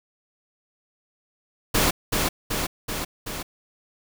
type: noise with echo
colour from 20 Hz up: pink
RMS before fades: -20 dBFS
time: 1.74-1.91 s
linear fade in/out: 10 ms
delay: 380 ms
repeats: 4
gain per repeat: -3 dB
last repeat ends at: 3.43 s
effects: none